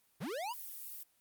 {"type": "linear sweep", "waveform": "square", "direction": "up", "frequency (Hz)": [106.6, 1028], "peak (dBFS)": -38, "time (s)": [0.2, 0.54], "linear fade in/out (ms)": 20}
{"type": "noise", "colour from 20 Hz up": "violet", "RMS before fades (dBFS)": -46, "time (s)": [0.53, 1.03], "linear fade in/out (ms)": 2}
{"effects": ["white hiss -72 dBFS RMS until 1.2 s", "Opus 32 kbps"]}